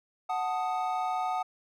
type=chord; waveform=triangle; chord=D# diminished; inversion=first; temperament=equal; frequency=740 / 880 / 1244.5 Hz; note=F#5 / A5 / D#6; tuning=0 / 0 / 0 cents; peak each=-28 / -33 / -33 dBFS; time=0.29-1.43 s; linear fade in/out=10 ms; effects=none